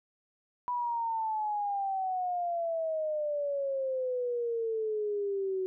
sine exponential sweep, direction down, 987.8 to 371.9 Hz, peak -29 dBFS, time 0.68-5.66 s, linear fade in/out 0 ms, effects none

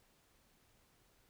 silence, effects pink hiss -71 dBFS RMS until 1.29 s

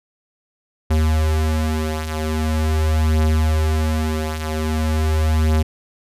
square beating tone pair, 77.78 / 78.21 Hz, D#2 / D#2, 0 / +10 cents, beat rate 0.43 Hz, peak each -23 / -18 dBFS, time 0.9-5.63 s, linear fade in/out 10 ms, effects resampled to 32000 Hz

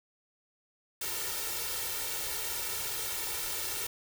white noise with comb filter, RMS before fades -35 dBFS, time 1.01-3.87 s, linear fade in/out 5 ms, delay 2.2 ms, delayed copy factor +0.85, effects none

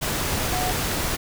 sine tone in noise, 731 Hz, F#5, 21 cents flat, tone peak -26 dBFS, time 0.52-0.72 s, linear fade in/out 20 ms, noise pink, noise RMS -25 dBFS, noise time 0.01-1.17 s, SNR -4 dB, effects none

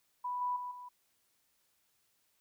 sine tone with level steps, 987.8 Hz, B5, in tune, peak -34 / -31 / -38 / -45 dBFS, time 0.24-0.89 s, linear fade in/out 10 ms, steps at 0.41 / 0.56 / 0.71 s, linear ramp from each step 5 ms, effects white hiss -75 dBFS RMS until 2.4 s

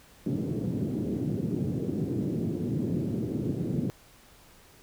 pink band-pass noise, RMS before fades -30 dBFS, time 0.26-3.9 s, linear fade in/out 0 ms, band 120 to 360 Hz, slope 24 dB/octave, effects pink hiss -56 dBFS RMS until 4.82 s

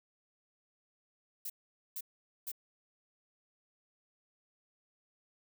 violet noise bursts, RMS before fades -40 dBFS, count 3, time 1.45-2.517 s, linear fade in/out 5 ms, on 49 ms, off 460 ms, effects none

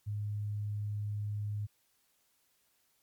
sine tone, 104.1 Hz, G#2, 5 cents sharp, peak -33 dBFS, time 0.06-1.67 s, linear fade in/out 20 ms, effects white hiss -73 dBFS RMS until 3.02 s + MP3 96 kbps

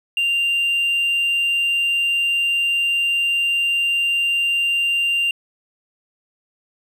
triangle tone, 2785 Hz, F7, 5 cents flat, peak -14 dBFS, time 0.17-5.31 s, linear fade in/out 2 ms, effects tanh soft clip ceiling -11 dBFS

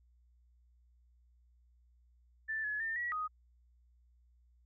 sine tone with pitch steps, 1765 / 1701 / 1803 / 1925 / 1248 Hz, A6 / G#6 / A6 / B6 / D#6, +5 / +41 / +42 / -45 / +5 cents, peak -34 dBFS, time 2.48-3.28 s, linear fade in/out 20 ms, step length 160 ms, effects added 60 Hz sine -64 dBFS peak until 4.65 s

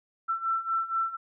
sine beating tone pair, 1337 / 1341.2 Hz, E6 / E6, +24 / +30 cents, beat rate 4.2 Hz, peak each -31 / -28 dBFS, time 0.28-1.17 s, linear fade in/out 20 ms, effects none

